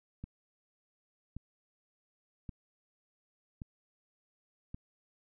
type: click train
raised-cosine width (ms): 5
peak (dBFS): -29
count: 5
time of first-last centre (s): 0.24-4.745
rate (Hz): 0.888
effects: none